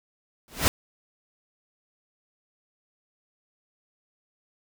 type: noise with exponential growth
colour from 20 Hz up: pink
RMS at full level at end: -17 dBFS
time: 0.48-0.68 s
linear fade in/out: 0 ms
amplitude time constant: 42 ms
effects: none